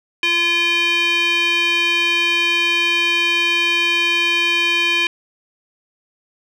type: tone with band-pass filter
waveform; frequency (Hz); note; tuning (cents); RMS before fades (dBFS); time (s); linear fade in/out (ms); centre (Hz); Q
square; 343.3; F4; -30; -17; 0.23-5.07; 2; 2700; 8.6
effects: none